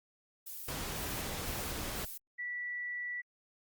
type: noise with tremolo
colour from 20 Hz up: violet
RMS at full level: -44 dBFS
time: 0.46-2.18 s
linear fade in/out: 10 ms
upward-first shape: square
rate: 2 Hz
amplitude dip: 75%
type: noise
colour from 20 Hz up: pink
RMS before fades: -39 dBFS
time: 0.68-2.05 s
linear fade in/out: 5 ms
type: tone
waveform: sine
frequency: 1956 Hz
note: B6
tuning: 17 cents flat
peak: -36 dBFS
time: 2.38-3.22 s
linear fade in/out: 20 ms
effects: Opus 48 kbps